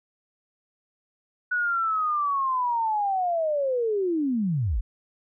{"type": "linear sweep", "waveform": "sine", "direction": "down", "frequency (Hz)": [1480, 37.55], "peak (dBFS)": -22, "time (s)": [1.51, 4.81], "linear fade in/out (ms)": 10, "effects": []}